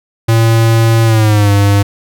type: tone with pitch glide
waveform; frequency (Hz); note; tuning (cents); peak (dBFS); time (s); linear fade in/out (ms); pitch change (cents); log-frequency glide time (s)
square; 113.8 to 100.8; A#2 to G2; -41 to +49; -7; 0.28-1.83; 10; -210; 1.05-1.51
effects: none